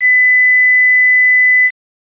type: tone with quantisation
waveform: sine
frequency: 2003 Hz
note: B6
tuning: 24 cents sharp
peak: -6 dBFS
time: 0-1.71 s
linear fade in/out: 50 ms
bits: 4
effects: resampled to 8000 Hz